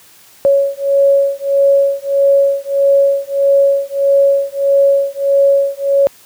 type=beating tone pair; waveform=sine; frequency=555 / 556.6 Hz; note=C#5 / C#5; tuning=+2 / +7 cents; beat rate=1.6 Hz; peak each=-12 dBFS; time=0.45-6.07 s; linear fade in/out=0 ms; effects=white hiss -44 dBFS RMS until 6.25 s + high-pass 60 Hz 12 dB/octave